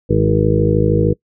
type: harmonic tone with a mistuned harmonic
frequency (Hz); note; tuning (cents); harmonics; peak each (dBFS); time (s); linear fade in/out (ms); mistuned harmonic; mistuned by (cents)
53.1; G#1; +39; 1 / 2 / 3 / 4 / 6 / 7 / 8 / 9; -22 / -17 / -18 / -22 / -20 / -22 / -20 / -18; 0.09-1.14; 20; 4; -23
effects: noise-tail reverb RT60 0.1 s tail -24 dB re dry